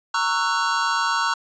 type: chord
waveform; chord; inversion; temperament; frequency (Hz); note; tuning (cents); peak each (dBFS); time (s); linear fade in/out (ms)
square; F# dominant seventh; first; just; 925 / 1110 / 1332 / 1480; A#5 / C#6 / E6 / F#6; -14 / +2 / +18 / 0; -26; 0.14-1.34; 5
effects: resampled to 16000 Hz